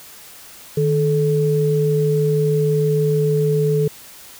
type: tone pair together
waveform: sine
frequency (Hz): 153.2 / 433.3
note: D#3 / A4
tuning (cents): -27 / -27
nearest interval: octave + tritone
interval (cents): 1800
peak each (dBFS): -17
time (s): 0.77-3.88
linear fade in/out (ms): 5
effects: white hiss -41 dBFS RMS until 4.39 s